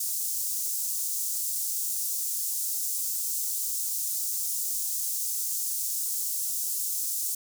pink high-pass noise, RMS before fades -30 dBFS, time 0-7.35 s, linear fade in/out 5 ms, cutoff 6600 Hz, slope 24 dB/octave, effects none

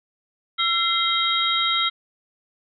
sine tone cluster, 1347 / 2074 / 3212 / 3795 Hz, E6 / C7 / G7 / A#7, +37 / -16 / +41 / +30 cents, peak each -24 / -27 / -24 / -23 dBFS, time 0.58-1.9 s, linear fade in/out 20 ms, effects none

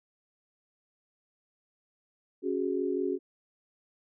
sine chord, C# suspended fourth, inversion none, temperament equal, 277.2 / 370 / 415.3 Hz, C#4 / F#4 / G#4, 0 / 0 / 0 cents, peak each -33 / -30 / -33 dBFS, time 2.42-3.19 s, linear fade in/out 50 ms, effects none

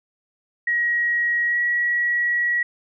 sine tone with pitch glide, 1900 to 1921 Hz, A#6 to B6, +33 to -48 cents, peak -18 dBFS, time 0.67-2.63 s, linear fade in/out 5 ms, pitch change +19 cents, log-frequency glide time 1.47-1.58 s, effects none

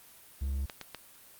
triangle tone, 68.5 Hz, C#2, 20 cents flat, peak -28 dBFS, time 0.41-0.66 s, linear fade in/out 10 ms
clicks, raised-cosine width 0.2 ms, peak -22 dBFS, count 3, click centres 0.698 / 0.813 / 0.947 s
effects white hiss -55 dBFS RMS until 1.39 s + Opus 32 kbps

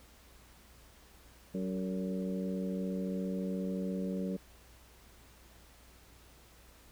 harmonic tone with a mistuned harmonic, 94.2 Hz, F#2, 32 cents sharp, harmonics 2 / 3 / 4 / 5 / 6, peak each -34 / -42 / -45 / -42 / -45 dBFS, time 1.54-4.37 s, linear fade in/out 10 ms, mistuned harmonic 5, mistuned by -42 cents, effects added 60 Hz sine -60 dBFS peak until 6.91 s + pink hiss -60 dBFS RMS until 6.91 s

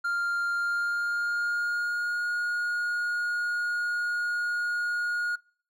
triangle tone with pitch glide, 1396.9 to 1436.2 Hz, F6 to F6, 0 to +48 cents, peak -24 dBFS, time 0.04-5.36 s, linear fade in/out 10 ms, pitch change +48 cents, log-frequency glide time 0.54-2.27 s, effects noise-tail reverb RT60 0.5 s tail -25 dB re dry

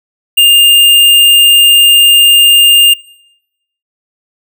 square tone, 2808 Hz, F7, 9 cents sharp, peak -3 dBFS, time 0.37-2.94 s, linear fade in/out 10 ms, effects noise-tail reverb RT60 0.9 s tail -25 dB re dry

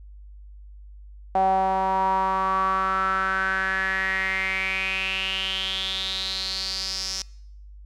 sawtooth tone with band-pass filter sweep, 190.3 Hz, F#3, 49 cents sharp, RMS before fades -25 dBFS, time 1.35-7.22 s, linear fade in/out 0 ms, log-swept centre 740 to 5500 Hz, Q 7.2, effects noise-tail reverb RT60 0.8 s tail -24 dB re dry + added 50 Hz sine -41 dBFS peak until 7.85 s

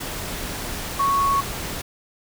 sine tone in noise, 1108.7 Hz, C#6, in tune, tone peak -17 dBFS, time 0.99-1.41 s, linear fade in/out 10 ms, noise pink, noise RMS -30 dBFS, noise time 0-1.82 s, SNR +10 dB, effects none

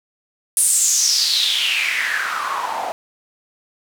white noise with band-pass filter sweep, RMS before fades -19 dBFS, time 0.57-2.92 s, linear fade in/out 0 ms, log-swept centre 9800 to 710 Hz, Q 5.8, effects none

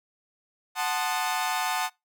sawtooth chord, F# diminished seventh, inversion none, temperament equal with one note detuned, 740 / 880 / 1046.5 / 1230.9 Hz, F#5 / A5 / C6 / Eb6, 0 / 0 / 0 / -19 cents, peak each -26 / -26 / -31 / -30 dBFS, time 0.75-1.9 s, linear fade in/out 50 ms, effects noise-tail reverb RT60 0.2 s tail -23 dB re dry

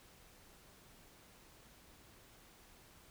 silence, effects pink hiss -62 dBFS RMS until 3.1 s

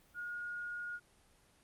sine tone, 1435 Hz, F6, 47 cents sharp, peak -39 dBFS, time 0.14-1 s, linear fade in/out 50 ms, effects pink hiss -67 dBFS RMS until 1.63 s + Opus 24 kbps

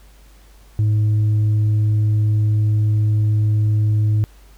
sine tone with tanh clipping, 106.5 Hz, G#2, 44 cents sharp, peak -14 dBFS, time 0.79-4.24 s, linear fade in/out 0 ms, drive 2 dB, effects added 50 Hz sine -44 dBFS peak until 4.57 s + pink hiss -53 dBFS RMS until 4.57 s

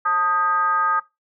sine tone with frequency modulation, 1244.5 Hz, D#6, in tune, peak -17 dBFS, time 0.05-1 s, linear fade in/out 10 ms, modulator 355 Hz, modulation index 0.72, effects noise-tail reverb RT60 0.2 s tail -18 dB re dry

